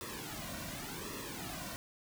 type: noise with flanger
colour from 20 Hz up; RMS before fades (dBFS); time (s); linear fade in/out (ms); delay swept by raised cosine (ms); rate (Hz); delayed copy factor
pink; -43; 0.01-1.76; 0; 1.3 to 2.4; 0.88; -0.8
effects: none